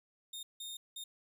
sawtooth tone bursts at uneven times, 3666 Hz, A#7, 30 cents flat, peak -39 dBFS, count 3, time 0.33-0.43 / 0.6-0.77 / 0.96-1.04 s, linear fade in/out 5 ms, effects none

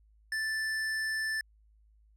square tone, 1760 Hz, A6, in tune, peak -31 dBFS, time 0.32-1.41 s, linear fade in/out 2 ms, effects added 53 Hz sine -60 dBFS peak until 2.16 s + low-pass 10000 Hz 12 dB/octave

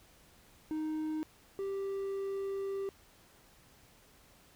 triangle tone pair in turn, 311.1 / 392 Hz, D#4 / G4, 0 / 0 cents, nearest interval major third, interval 400 cents, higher second, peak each -31 / -32 dBFS, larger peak first, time 0.71-1.23 / 1.59-2.89 s, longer second, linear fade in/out 0 ms, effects pink hiss -62 dBFS RMS until 4.55 s

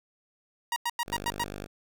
sawtooth tone bursts, 948 Hz, A#5, 29 cents sharp, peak -23 dBFS, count 6, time 0.72-1.437 s, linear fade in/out 2 ms, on 42 ms, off 93 ms
5% pulse tone, 49.95 Hz, G1, 33 cents sharp, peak -26 dBFS, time 1.06-1.67 s, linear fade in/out 20 ms
effects none

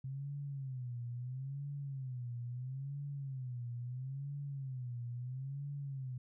sine tone with vibrato, 130.81 Hz, C3, in tune, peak -39 dBFS, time 0.04-6.18 s, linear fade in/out 5 ms, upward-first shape sine, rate 0.75 Hz, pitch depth 150 cents each way, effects none

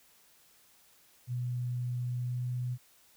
sine tone with pitch glide, 123.2 to 124.2 Hz, B2 to B2, -4 to +10 cents, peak -31 dBFS, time 1.27-2.78 s, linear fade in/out 50 ms, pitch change +14 cents, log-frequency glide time 2.22-2.44 s, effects white hiss -63 dBFS RMS until 3.16 s

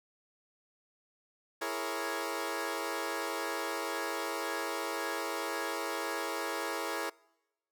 15% pulse chord, A# half-diminished seventh, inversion second, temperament equal with one note detuned, 331.9 / 415.3 / 466.2 / 554.4 Hz, E4 / G#4 / A#4 / C#5, +12 / 0 / 0 / 0 cents, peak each -33 dBFS, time 1.61-7.1 s, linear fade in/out 10 ms, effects noise-tail reverb RT60 1.0 s tail -25 dB re dry

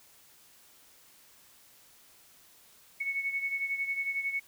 sine beating tone pair, 2209 / 2220 Hz, C#7 / C#7, -7 / +2 cents, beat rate 11 Hz, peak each -31 / -37 dBFS, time 3-4.4 s, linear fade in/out 10 ms, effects white hiss -59 dBFS RMS until 4.47 s

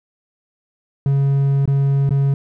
triangle tone with dropouts, 138.59 Hz, C#3, in tune, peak -11 dBFS, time 1.06-2.34 s, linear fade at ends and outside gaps 2 ms, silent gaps 1.656-1.676 / 2.093-2.107 s, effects none

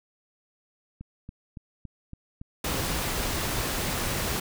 click train, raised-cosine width 5 ms, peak -27 dBFS, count 9, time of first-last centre 1.01-3.257 s, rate 3.56 Hz
pink noise, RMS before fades -29 dBFS, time 2.64-4.4 s, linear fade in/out 5 ms
effects none

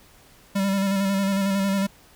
square tone with vibrato, 196 Hz, G3, in tune, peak -21 dBFS, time 0.55-1.87 s, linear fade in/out 10 ms, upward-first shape square, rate 11 Hz, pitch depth 27 cents each way, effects pink hiss -53 dBFS RMS until 2.15 s

